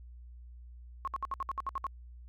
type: tone bursts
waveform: sine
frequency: 1084 Hz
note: C#6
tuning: 39 cents flat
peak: -31 dBFS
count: 10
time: 1.05-1.867 s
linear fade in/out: 0 ms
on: 25 ms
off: 63 ms
effects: added 60 Hz sine -47 dBFS peak until 2.28 s